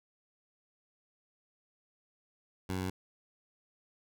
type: tone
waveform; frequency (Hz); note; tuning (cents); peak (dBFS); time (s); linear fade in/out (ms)
15% pulse; 93; F#2; +9; -27; 2.69-2.9; 5
effects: none